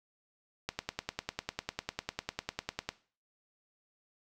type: click train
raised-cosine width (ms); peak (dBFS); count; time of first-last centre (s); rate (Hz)
0.2; -16; 23; 0.69-2.89; 10
effects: noise-tail reverb RT60 0.4 s tail -17 dB re dry